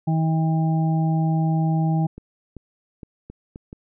harmonic tone, 160 Hz, D#3, 49 cents sharp, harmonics 1 / 2 / 4 / 5, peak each -18 / -29 / -36 / -30 dBFS, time 0.07-2.07 s, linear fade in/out 10 ms
clicks, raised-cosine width 3 ms, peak -24 dBFS, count 6, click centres 2.18 / 2.567 / 3.032 / 3.3 / 3.559 / 3.729 s
effects none

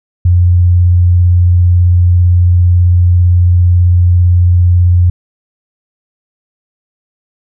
sine tone with vibrato, 88.5 Hz, F2, 23 cents sharp, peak -4 dBFS, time 0.25-5.1 s, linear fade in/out 5 ms, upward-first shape sine, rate 18 Hz, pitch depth 15 cents each way, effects none

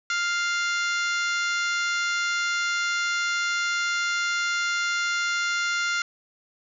harmonic tone, 698.5 Hz, F5, in tune, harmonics 2 / 3 / 4 / 5 / 6 / 7 / 8 / 9 / 10, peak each -25 / -30 / -35 / -37 / -36 / -42 / -38 / -42 / -39 dBFS, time 0.1-6.02 s, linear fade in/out 2 ms, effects none

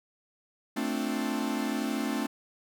45% pulse chord, D minor seventh, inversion second, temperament equal, 220 / 261.6 / 293.7 / 349.2 Hz, A3 / C4 / D4 / F4, 0 / 0 / 0 / 0 cents, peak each -33 / -33 / -34 / -39 dBFS, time 0.76-2.27 s, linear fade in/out 10 ms, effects none

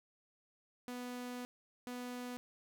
sawtooth tone bursts at uneven times, 246.9 Hz, B3, in tune, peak -38 dBFS, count 2, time 0.88-1.45 / 1.87-2.37 s, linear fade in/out 0 ms, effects none

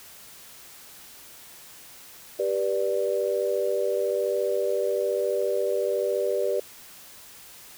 sine chord, G major, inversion none, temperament equal with one note detuned, 392 / 486.2 / 587.3 Hz, G4 / B4 / D5, 0 / -27 / 0 cents, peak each -27 dBFS, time 2.39-6.6 s, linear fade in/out 5 ms, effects white hiss -47 dBFS RMS until 7.77 s

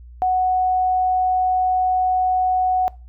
sine tone, 740 Hz, F#5, in tune, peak -15 dBFS, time 0.22-2.88 s, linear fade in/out 0 ms, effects noise-tail reverb RT60 0.3 s tail -22 dB re dry + added 60 Hz sine -38 dBFS peak until 3.08 s

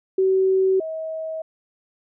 sine tone pair in turn, 380 / 639.1 Hz, F#4 / D#5, +46 / +46 cents, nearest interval major sixth, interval 900 cents, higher second, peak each -15 / -26 dBFS, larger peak first, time 0.18-0.8 / 0.8-1.42 s, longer neither, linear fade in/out 5 ms, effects none

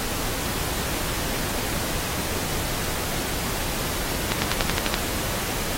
accelerating click train, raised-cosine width 0.2 ms, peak -3 dBFS, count 8, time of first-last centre 4.32-4.941 s, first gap 100 ms, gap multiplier 0.96, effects pink hiss -28 dBFS RMS until 5.77 s + AAC 48 kbps

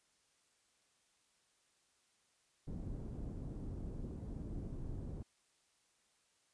pink low-pass noise, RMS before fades -44 dBFS, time 2.67-5.23 s, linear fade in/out 10 ms, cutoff 280 Hz, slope 12 dB/octave, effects white hiss -75 dBFS RMS until 6.53 s + resampled to 22050 Hz

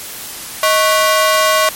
sawtooth ring-modulated tone, 867 Hz, A5, 26 cents flat, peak -3 dBFS, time 0.63-1.69 s, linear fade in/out 2 ms, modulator 238 Hz, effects white hiss -28 dBFS RMS until 1.75 s + MP3 64 kbps

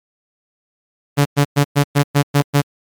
sawtooth tone bursts, 143.2 Hz, D3, 43 cents flat, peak -6 dBFS, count 8, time 1.17-2.62 s, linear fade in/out 20 ms, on 85 ms, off 110 ms, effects MP3 96 kbps

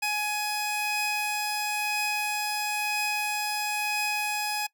sawtooth tone pair together, 839 / 2516 Hz, G#5 / D#7, +17 / +19 cents, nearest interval octave + perfect fifth, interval 1902 cents, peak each -26 dBFS, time 0.02-4.67 s, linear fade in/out 10 ms, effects noise-tail reverb RT60 0.1 s tail -21 dB re dry

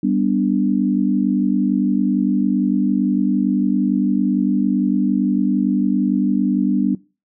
sine chord, G major, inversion none, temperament equal, 196 / 246.9 / 293.7 Hz, G3 / B3 / D4, 0 / 0 / 0 cents, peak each -19 dBFS, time 0.03-6.95 s, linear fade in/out 5 ms, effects noise-tail reverb RT60 0.3 s tail -20 dB re dry

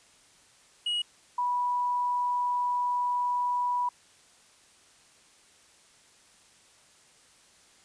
triangle / sine tone pair in turn, 2900 / 980.4 Hz, F#7 / B5, -35 / -13 cents, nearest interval octave + perfect fifth, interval 1878 cents, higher first, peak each -25 dBFS, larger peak neither, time 0.86-1.02 / 1.38-3.89 s, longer second, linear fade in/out 5 ms, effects white hiss -59 dBFS RMS until 7.84 s + resampled to 22050 Hz

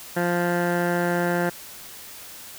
15% pulse tone with low-pass filter, 174.61 Hz, F3, in tune, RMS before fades -23 dBFS, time 0.16-1.5 s, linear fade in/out 10 ms, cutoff 1500 Hz, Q 2.4, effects white hiss -41 dBFS RMS until 2.58 s

